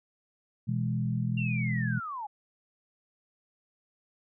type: chord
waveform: sine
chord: E major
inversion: second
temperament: equal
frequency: 123.47 / 164.81 / 207.7 Hz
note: B2 / E3 / G#3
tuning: 0 / 0 / 0 cents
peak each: -29 / -33 / -33 dBFS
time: 0.67-2 s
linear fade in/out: 20 ms
type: linear sweep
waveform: sine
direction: down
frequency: 2794 to 799 Hz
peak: -34 dBFS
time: 1.37-2.27 s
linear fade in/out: 10 ms
effects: none